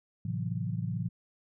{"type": "chord", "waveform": "sine", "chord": "F# half-diminished seventh", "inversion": "first", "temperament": "just", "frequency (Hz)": [111, 133.2, 166.5, 185], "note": ["A2", "C3", "E3", "F#3"], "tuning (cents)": [16, 31, 18, 0], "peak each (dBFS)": [-34, -37, -35, -39], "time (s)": [0.25, 1.09], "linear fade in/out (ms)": 5, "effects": []}